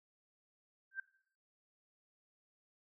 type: tone with exponential growth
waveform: sine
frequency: 1568 Hz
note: G6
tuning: in tune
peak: -34 dBFS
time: 0.91-1 s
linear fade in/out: 5 ms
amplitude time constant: 18 ms
effects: noise-tail reverb RT60 0.6 s tail -19 dB re dry